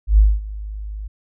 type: tone with ADSR envelope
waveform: sine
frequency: 51.91 Hz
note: G#1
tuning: in tune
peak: -6 dBFS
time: 0.07-1.08 s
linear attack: 110 ms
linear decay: 220 ms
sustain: -20 dB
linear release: 10 ms
effects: none